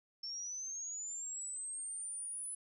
sine linear sweep, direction up, 5380 to 10100 Hz, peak -40 dBFS, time 0.23-2.55 s, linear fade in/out 5 ms, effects none

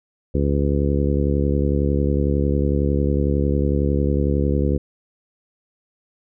harmonic tone, 71 Hz, C#2, 42 cents sharp, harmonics 1 / 2 / 3 / 4 / 5 / 6 / 7, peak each -20 / -23 / -25 / -26 / -27 / -28 / -28 dBFS, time 0.34-4.78 s, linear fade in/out 10 ms, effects none

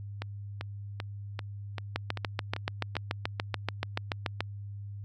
two click trains, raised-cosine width 0.3 ms, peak -19 / -13 dBFS, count 8 / 18, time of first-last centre 0.22-2.954 / 1.96-4.406 s, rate 2.56 / 6.95 Hz, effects added 101 Hz sine -38 dBFS peak until 5.04 s

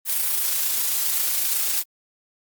blue noise with amplitude modulation, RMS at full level -21 dBFS, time 0.05-1.84 s, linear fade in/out 50 ms, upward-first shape sine, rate 27.9 Hz, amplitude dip 35%, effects Opus 32 kbps

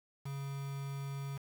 triangle tone with quantisation, 138.59 Hz, C#3, in tune, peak -36 dBFS, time 0.25-1.38 s, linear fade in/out 10 ms, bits 8, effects none

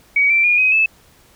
sine tone with pitch steps, 2260 / 2344 / 2431 / 2521 / 2614 Hz, C#7 / D7 / D#7 / D#7 / E7, +33 / -4 / -41 / +22 / -15 cents, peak -11 dBFS, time 0.16-0.86 s, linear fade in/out 5 ms, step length 140 ms, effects pink hiss -51 dBFS RMS until 1.35 s

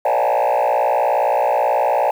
sine tone with frequency modulation, 710 Hz, F5, 28 cents sharp, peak -11 dBFS, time 0.05-2.11 s, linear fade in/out 5 ms, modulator 58.9 Hz, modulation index 3.2, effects tanh soft clip ceiling -13 dBFS + 7-bit

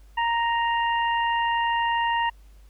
harmonic tone, 932.3 Hz, A#5, in tune, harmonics 1 / 2 / 3, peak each -22 / -28 / -32 dBFS, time 0.17-2.3 s, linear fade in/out 10 ms, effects added 50 Hz sine -47 dBFS peak until 2.69 s + pink hiss -63 dBFS RMS until 2.69 s

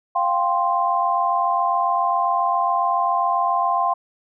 sine chord, F suspended second, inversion none, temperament just, 698.5 / 785.8 / 1047.7 Hz, F5 / G5 / C6, 0 / +4 / +2 cents, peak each -22 / -23 / -20 dBFS, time 0.15-3.94 s, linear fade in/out 10 ms, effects none

